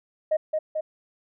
sine tone with echo, 622.3 Hz, D#5, in tune, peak -18 dBFS, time 0.31-0.37 s, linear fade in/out 10 ms, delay 220 ms, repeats 2, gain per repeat -3 dB, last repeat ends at 0.81 s, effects tanh soft clip ceiling -15 dBFS

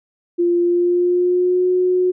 sine tone with pitch glide, 347.3 to 364.6 Hz, F4 to F#4, -10 to -25 cents, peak -13 dBFS, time 0.38-2.12 s, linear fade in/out 20 ms, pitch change +85 cents, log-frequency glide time 0.59-1.68 s, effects none

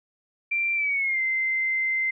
sine tone with pitch glide, 2359 to 2077 Hz, D7 to C7, +7 to -13 cents, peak -22 dBFS, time 0.51-2.11 s, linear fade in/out 10 ms, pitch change -220 cents, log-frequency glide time 0.75-1.21 s, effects none

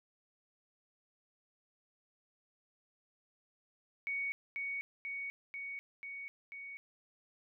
sine tone with echo, 2233 Hz, C#7, 12 cents sharp, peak -34 dBFS, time 4.07-4.32 s, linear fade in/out 0 ms, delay 490 ms, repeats 5, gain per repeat -2 dB, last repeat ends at 6.77 s, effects none

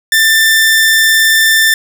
sawtooth tone, 1781 Hz, A6, 21 cents sharp, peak -3 dBFS, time 0.12-1.74 s, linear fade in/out 2 ms, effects none

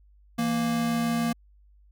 square tone pair together, 166.48 / 233.1 Hz, E3 / A#3, +17 / 0 cents, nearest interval tritone, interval 583 cents, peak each -33 / -25 dBFS, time 0.38-1.33 s, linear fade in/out 10 ms, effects added 50 Hz sine -54 dBFS peak until 1.91 s

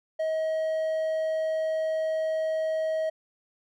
triangle tone, 635 Hz, D#5, 35 cents sharp, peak -23 dBFS, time 0.19-3.1 s, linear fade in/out 10 ms, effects none

